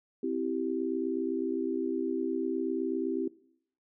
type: chord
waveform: sine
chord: C major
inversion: none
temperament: equal with one note detuned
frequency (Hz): 261.6 / 329.6 / 389.1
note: C4 / E4 / G4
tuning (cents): 0 / 0 / -13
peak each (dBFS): -33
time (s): 0.23-3.28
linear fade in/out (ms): 5
effects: noise-tail reverb RT60 0.7 s tail -21 dB re dry